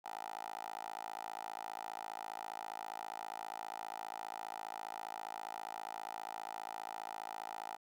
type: tone with high-pass filter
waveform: 10% pulse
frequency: 54.9 Hz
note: A1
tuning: 3 cents flat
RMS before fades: -45 dBFS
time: 0.04-7.77 s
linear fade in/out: 20 ms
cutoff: 800 Hz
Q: 4.6
effects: none